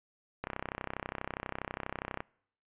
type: click train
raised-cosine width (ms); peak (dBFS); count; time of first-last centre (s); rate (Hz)
0.5; -20; 58; 0.44-2.205; 32.3
effects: noise-tail reverb RT60 0.7 s tail -26 dB re dry + resampled to 8000 Hz